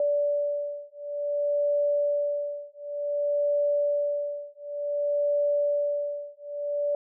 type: beating tone pair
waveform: sine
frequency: 580 / 580.55 Hz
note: D5 / D5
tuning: -22 / -20 cents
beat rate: 0.55 Hz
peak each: -27 dBFS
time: 0-6.95 s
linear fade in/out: 2 ms
effects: none